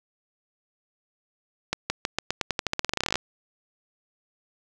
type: accelerating click train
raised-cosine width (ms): 0.2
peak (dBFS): -7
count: 23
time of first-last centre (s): 1.73-3.156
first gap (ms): 170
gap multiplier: 0.89
effects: none